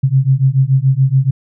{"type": "beating tone pair", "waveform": "sine", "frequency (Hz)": [130.2, 137.2], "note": ["C3", "C#3"], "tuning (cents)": [-8, -17], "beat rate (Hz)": 7, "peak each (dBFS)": -12, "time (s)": [0.03, 1.31], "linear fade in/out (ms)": 10, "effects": []}